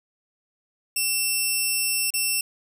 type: tone with dropouts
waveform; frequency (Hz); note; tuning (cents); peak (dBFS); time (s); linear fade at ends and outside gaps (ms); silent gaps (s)
10% pulse; 2700; E7; +41; -13; 0.96-2.41; 5; 2.105-2.138
effects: none